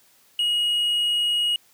triangle tone, 2890 Hz, F#7, 41 cents flat, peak -18 dBFS, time 0.39-1.56 s, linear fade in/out 2 ms, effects white hiss -58 dBFS RMS until 1.73 s + high-pass 80 Hz 12 dB/octave

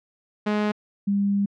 sawtooth / sine tone pair in turn, 209.9 / 200.5 Hz, G#3 / G3, +19 / +39 cents, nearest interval minor second, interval 80 cents, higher first, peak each -17 / -19 dBFS, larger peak first, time 0.46-0.72 / 1.07-1.46 s, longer second, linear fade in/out 10 ms, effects low-pass 3000 Hz 12 dB/octave

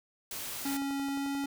white noise, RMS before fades -39 dBFS, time 0.31-0.77 s, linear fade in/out 2 ms
square tone with pitch glide, 277.2 to 278.8 Hz, C#4 to C#4, 0 to +10 cents, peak -32 dBFS, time 0.65-1.46 s, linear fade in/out 5 ms, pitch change +10 cents, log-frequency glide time 1.09-1.33 s
click train, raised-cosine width 1 ms, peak -34 dBFS, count 8, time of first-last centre 0.82-1.439 s, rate 11.3 Hz
effects none

